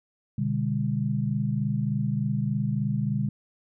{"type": "chord", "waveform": "sine", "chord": "G# diminished", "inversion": "first", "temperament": "equal with one note detuned", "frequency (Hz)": [123.47, 146.83, 202.6], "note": ["B2", "D3", "G#3"], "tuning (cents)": [0, 0, -43], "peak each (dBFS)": -28, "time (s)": [0.38, 3.29], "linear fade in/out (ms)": 5, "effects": []}